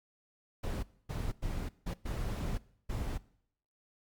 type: noise bursts at uneven times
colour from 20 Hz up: brown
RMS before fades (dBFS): -35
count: 6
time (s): 0.63-0.83 / 1.09-1.32 / 1.42-1.69 / 1.86-1.94 / 2.05-2.58 / 2.89-3.18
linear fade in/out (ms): 10
effects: noise-tail reverb RT60 0.7 s tail -21 dB re dry + MP3 96 kbps